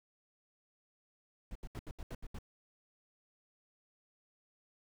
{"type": "noise bursts", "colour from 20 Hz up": "brown", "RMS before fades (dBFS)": -43, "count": 8, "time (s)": [1.51, 2.387], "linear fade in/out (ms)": 2, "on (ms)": 44, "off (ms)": 75, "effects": []}